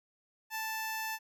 10% pulse tone with notch filter, 880 Hz, A5, in tune, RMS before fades -37 dBFS, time 0.5-1.19 s, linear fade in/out 50 ms, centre 3900 Hz, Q 1.3, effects none

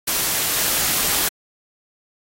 white noise, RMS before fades -20 dBFS, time 0.07-1.29 s, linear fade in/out 10 ms, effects AAC 48 kbps

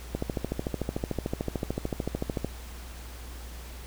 click train, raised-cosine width 2 ms, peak -15 dBFS, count 32, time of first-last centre 0.15-2.446 s, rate 13.5 Hz, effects added 60 Hz sine -40 dBFS peak until 3.86 s + pink hiss -47 dBFS RMS until 3.86 s

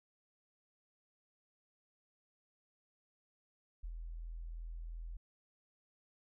sine tone with ADSR envelope, 41.45 Hz, E1, 10 cents sharp, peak -39 dBFS, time 3.83-5.17 s, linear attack 13 ms, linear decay 65 ms, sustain -3 dB, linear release 5 ms, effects none

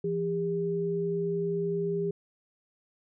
sine tone pair together, 169.19 / 402.4 Hz, E3 / G4, +45 / +45 cents, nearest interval octave + minor third, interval 1500 cents, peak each -32 / -28 dBFS, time 0.04-2.11 s, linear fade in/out 5 ms, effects none

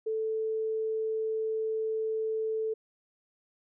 sine tone, 440 Hz, A4, in tune, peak -28 dBFS, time 0.06-2.74 s, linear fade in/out 10 ms, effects none

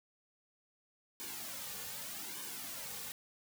white noise with flanger, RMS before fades -44 dBFS, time 1.2-3.12 s, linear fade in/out 0 ms, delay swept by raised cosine 1.5 to 3.1 ms, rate 0.83 Hz, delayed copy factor -0.75, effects none

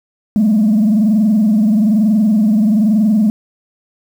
sine tone with frequency modulation, 213.6 Hz, G#3, 49 cents sharp, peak -7 dBFS, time 0.36-3.3 s, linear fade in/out 0 ms, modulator 21.1 Hz, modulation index 0.74, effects tanh soft clip ceiling -6 dBFS + 7-bit

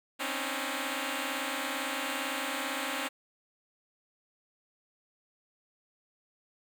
5% pulse tone cluster, 260.2 / 278 / 309 Hz, C4 / C#4 / D#4, -9 / +5 / -12 cents, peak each -25 / -24 / -27 dBFS, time 0.19-3.09 s, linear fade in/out 20 ms, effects none

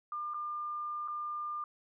sine tone with dropouts, 1200 Hz, D6, 37 cents sharp, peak -35 dBFS, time 0.12-1.64 s, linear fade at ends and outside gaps 2 ms, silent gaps 0.337-0.343 / 1.077-1.082 s, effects none

